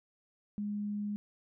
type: tone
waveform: sine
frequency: 206.7 Hz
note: G#3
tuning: 8 cents flat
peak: -33 dBFS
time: 0.58-1.16 s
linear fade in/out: 0 ms
effects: none